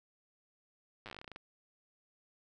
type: slowing click train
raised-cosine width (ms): 0.3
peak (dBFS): -30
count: 15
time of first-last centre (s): 1.06-1.361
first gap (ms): 8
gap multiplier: 1.14
effects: none